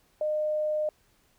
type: tone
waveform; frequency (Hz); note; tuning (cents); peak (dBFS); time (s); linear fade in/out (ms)
sine; 610; D#5; -34; -25; 0.21-0.89; 2
effects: pink hiss -66 dBFS RMS until 1.38 s